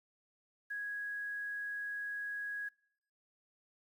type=tone with quantisation; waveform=sine; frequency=1660 Hz; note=G#6; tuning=1 cent flat; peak=-37 dBFS; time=0.7-2.69 s; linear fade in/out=10 ms; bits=11; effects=noise-tail reverb RT60 0.7 s tail -25 dB re dry